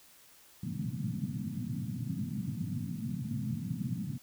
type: band-pass noise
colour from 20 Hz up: pink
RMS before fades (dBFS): -36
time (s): 0.63-4.18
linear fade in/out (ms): 5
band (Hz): 110 to 240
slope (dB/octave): 48
effects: white hiss -59 dBFS RMS until 4.22 s